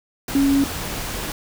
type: tone in noise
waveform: sine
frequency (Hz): 277.2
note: C#4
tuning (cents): 0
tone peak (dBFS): -14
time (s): 0.35-0.64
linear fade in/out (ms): 2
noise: pink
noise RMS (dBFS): -28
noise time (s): 0.28-1.32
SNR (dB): +11
effects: none